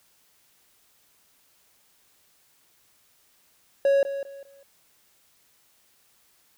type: tone with echo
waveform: triangle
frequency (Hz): 554.4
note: C#5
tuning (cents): 0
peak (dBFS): -15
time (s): 3.85-4.03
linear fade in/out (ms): 2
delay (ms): 200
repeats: 3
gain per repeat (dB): -11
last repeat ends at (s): 4.63
effects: white hiss -63 dBFS RMS until 6.57 s